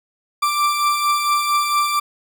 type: beating tone pair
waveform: 40% pulse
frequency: 1172 / 1176.4 Hz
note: D6 / D6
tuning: -4 / +3 cents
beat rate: 4.4 Hz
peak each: -23 / -16 dBFS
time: 0.42-2 s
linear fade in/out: 10 ms
effects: none